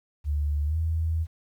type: tone with pitch glide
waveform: sine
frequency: 73.42 to 81 Hz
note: D2 to E2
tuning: 0 to -30 cents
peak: -23 dBFS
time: 0.24-1.27 s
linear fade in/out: 50 ms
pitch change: +170 cents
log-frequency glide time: 0.65-0.77 s
effects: 10-bit